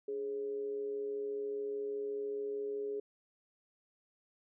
sine tone with amplitude modulation, 415.3 Hz, G#4, in tune, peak -33 dBFS, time 0.08-3 s, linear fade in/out 5 ms, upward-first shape sine, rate 125 Hz, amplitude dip 45%, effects none

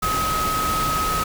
sine tone in noise, 1272 Hz, D#6, 38 cents sharp, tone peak -21 dBFS, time 0.02-1.24 s, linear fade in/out 10 ms, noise pink, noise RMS -26 dBFS, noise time 0.02-1.24 s, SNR +2 dB, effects none

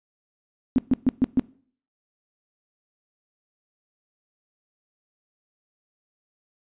sine tone bursts, 256.7 Hz, C4, 33 cents flat, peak -14 dBFS, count 5, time 0.76-1.395 s, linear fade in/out 0 ms, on 23 ms, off 130 ms, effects noise-tail reverb RT60 0.5 s tail -21 dB re dry + resampled to 8000 Hz

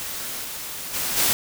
white noise with level steps, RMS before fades -31 / -33 / -26 / -20 dBFS, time 0-1.33 s, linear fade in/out 0 ms, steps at 0.43 / 0.93 / 1.16 s, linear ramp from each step 20 ms, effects none

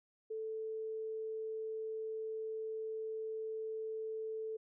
sine tone, 440 Hz, A4, in tune, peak -38 dBFS, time 0.3-4.57 s, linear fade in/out 10 ms, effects none

